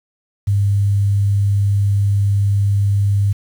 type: tone with quantisation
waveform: sine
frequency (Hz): 100.4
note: G2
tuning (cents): +42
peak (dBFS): -12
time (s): 0.47-3.33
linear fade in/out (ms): 10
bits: 7
effects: none